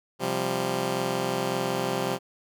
10% pulse chord, C suspended fourth, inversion none, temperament just, 130.81 / 174.42 / 196.22 Hz, C3 / F3 / G3, 0 / -2 / +2 cents, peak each -23 dBFS, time 0.19-2.19 s, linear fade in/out 50 ms, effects none

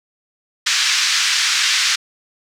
white band-pass noise, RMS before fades -17 dBFS, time 0.66-1.96 s, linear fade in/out 10 ms, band 1400 to 6000 Hz, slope 24 dB/octave, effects none

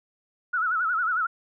sine tone with vibrato, 1379 Hz, F6, 22 cents flat, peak -22 dBFS, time 0.53-1.27 s, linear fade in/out 10 ms, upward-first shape sine, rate 11 Hz, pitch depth 130 cents each way, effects none

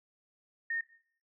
sine tone, 1837 Hz, A#6, 26 cents flat, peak -31 dBFS, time 0.7-0.81 s, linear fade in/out 5 ms, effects noise-tail reverb RT60 0.6 s tail -17 dB re dry

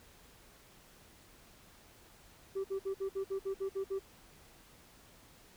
sine tone bursts, 388 Hz, G4, 18 cents flat, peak -30 dBFS, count 10, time 2.55-3.994 s, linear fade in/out 20 ms, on 94 ms, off 56 ms, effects tanh soft clip ceiling -32 dBFS + pink hiss -60 dBFS RMS until 5.56 s

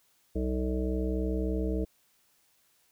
harmonic tone, 63.4 Hz, B1, 46 cents sharp, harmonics 1 / 3 / 5 / 7 / 9 / 10, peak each -30 / -35 / -34 / -35 / -43 / -43 dBFS, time 0.35-1.85 s, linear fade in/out 10 ms, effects white hiss -68 dBFS RMS until 2.91 s

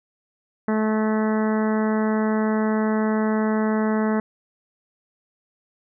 harmonic tone, 216.8 Hz, A3, 25 cents flat, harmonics 1 / 2 / 3 / 4 / 5 / 6 / 7 / 8 / 9, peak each -20 / -26 / -30 / -32 / -34 / -36 / -37 / -38 / -39 dBFS, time 0.68-4.2 s, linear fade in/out 2 ms, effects none

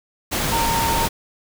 sine tone in noise, 919 Hz, A#5, 25 cents flat, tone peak -20 dBFS, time 0.51-1.07 s, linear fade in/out 20 ms, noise pink, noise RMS -22 dBFS, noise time 0.31-1.09 s, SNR -1 dB, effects none

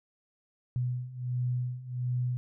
sine beating tone pair, 123.47 / 124.87 Hz, B2 / B2, 0 / +20 cents, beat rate 1.4 Hz, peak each -34 / -31 dBFS, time 0.76-2.37 s, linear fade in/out 0 ms, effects none

